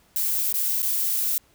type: noise with dropouts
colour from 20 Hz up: violet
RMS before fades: -24 dBFS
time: 0.16-1.38 s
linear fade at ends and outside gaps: 1 ms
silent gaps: 0.526-0.541 / 0.821-0.828 s
effects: pink hiss -60 dBFS RMS until 1.54 s